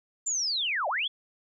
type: linear two-way sweep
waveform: sine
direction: down then up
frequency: 7330 to 554.4 to 3541 Hz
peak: -26 dBFS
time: 0.26-1.08 s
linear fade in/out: 10 ms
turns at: 0.88 s
effects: none